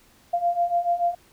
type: beating tone pair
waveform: sine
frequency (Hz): 690 / 696.9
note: F5 / F5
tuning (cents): -21 / -4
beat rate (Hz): 6.9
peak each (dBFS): -25 / -22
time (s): 0.33-1.15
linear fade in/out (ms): 10
effects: pink hiss -57 dBFS RMS until 1.32 s